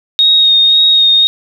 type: tone with vibrato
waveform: sine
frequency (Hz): 3731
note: A#7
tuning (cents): +1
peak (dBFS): -5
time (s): 0.19-1.27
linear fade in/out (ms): 0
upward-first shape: sine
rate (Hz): 1.9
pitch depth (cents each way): 18
effects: 7-bit